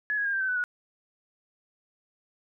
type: tone with pitch steps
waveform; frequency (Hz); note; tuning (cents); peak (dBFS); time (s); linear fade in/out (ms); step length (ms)
sine; 1700 / 1657.3 / 1615.7 / 1575.2 / 1535.7 / 1497.1 / 1459.6; G#6 / G#6 / G#6 / G6 / G6 / F#6 / F#6; +40 / -4 / -48 / +8 / -36 / +20 / -24; -25; 0.1-0.639; 0; 77
effects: none